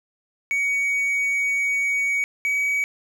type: tone pair in turn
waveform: triangle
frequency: 2248 / 2268 Hz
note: C#7 / C#7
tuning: +24 / +39 cents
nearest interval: unison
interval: 15 cents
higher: second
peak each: -18 dBFS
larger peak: neither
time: 0.51-2.24 / 2.45-2.84 s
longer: first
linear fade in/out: 0 ms
effects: none